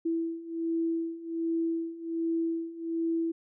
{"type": "beating tone pair", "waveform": "sine", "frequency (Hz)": [329.6, 330.9], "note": ["E4", "E4"], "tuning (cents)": [0, 7], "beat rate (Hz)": 1.3, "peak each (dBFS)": [-33, -30], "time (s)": [0.05, 3.32], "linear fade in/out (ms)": 10, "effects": []}